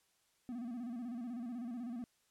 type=tone with vibrato; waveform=triangle; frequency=240 Hz; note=B3; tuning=49 cents flat; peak=-38 dBFS; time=0.49-2.04 s; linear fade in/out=0 ms; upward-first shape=square; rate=16 Hz; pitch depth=82 cents each way; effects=white hiss -75 dBFS RMS until 2.3 s + low-pass 11000 Hz 12 dB/octave